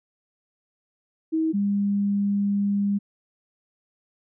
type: tone pair in turn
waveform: sine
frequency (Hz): 319.8 / 201.5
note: D#4 / G3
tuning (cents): +48 / +48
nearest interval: minor sixth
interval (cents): 800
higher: first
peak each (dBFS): -20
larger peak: neither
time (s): 1.32-1.53 / 1.53-2.99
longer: second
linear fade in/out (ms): 20
effects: none